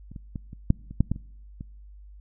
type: clicks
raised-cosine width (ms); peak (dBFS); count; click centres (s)
5; -29 / -26 / -20 / -28 / -6 / -26 / -7 / -12 / -26 / -24; 10; 0.116 / 0.162 / 0.358 / 0.531 / 0.704 / 0.91 / 1.006 / 1.116 / 1.161 / 1.609
effects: noise-tail reverb RT60 0.9 s tail -26 dB re dry + added 50 Hz sine -44 dBFS peak until 2.2 s